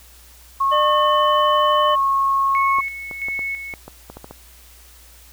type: tone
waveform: sine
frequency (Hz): 1092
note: C#6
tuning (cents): -26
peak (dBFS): -15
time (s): 0.6-2.81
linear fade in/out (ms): 10
type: harmonic tone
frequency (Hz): 602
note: D5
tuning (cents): +43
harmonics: 1 / 2 / 3 / 5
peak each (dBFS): -19 / -30 / -32 / -25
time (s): 0.71-1.96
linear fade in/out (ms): 20
type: tone with tremolo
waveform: sine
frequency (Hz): 2201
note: C#7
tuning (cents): -13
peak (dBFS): -22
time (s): 2.55-3.74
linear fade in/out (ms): 0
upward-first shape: square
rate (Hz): 1.5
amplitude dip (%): 55
type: clicks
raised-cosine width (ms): 1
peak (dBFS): -21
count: 10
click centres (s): 2.786 / 3.112 / 3.285 / 3.392 / 3.738 / 3.88 / 4.1 / 4.17 / 4.244 / 4.31
effects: added 60 Hz sine -47 dBFS peak until 5.32 s + white hiss -48 dBFS RMS until 5.32 s